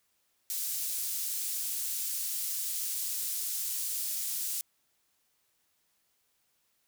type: high-pass noise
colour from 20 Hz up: pink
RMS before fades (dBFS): -34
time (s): 0.5-4.61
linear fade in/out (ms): 0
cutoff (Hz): 7800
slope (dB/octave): 12
effects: white hiss -74 dBFS RMS until 6.87 s